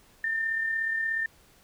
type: tone with amplitude modulation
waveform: sine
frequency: 1800 Hz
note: A6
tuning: 39 cents sharp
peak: -24 dBFS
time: 0.24-1.26 s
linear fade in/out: 2 ms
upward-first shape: sine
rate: 36.8 Hz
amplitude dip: 40%
effects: pink hiss -59 dBFS RMS until 1.63 s